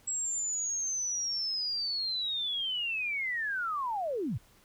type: linear sweep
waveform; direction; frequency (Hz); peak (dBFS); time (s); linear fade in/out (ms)
sine; down; 7730 to 82.41; -30; 0.07-4.38; 10
effects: pink hiss -62 dBFS RMS until 4.64 s